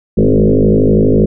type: tone with frequency modulation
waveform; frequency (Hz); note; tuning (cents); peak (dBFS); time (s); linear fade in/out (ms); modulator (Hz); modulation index
sine; 106.7; G#2; +47; -6; 0.17-1.26; 10; 52.4; 7.4
effects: none